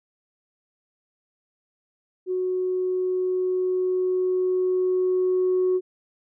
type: tone with level ramp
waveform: sine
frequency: 368.3 Hz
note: F#4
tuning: 8 cents flat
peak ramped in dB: -22 to -17 dBFS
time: 2.26-5.81 s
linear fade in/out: 50 ms
effects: tanh soft clip ceiling -15 dBFS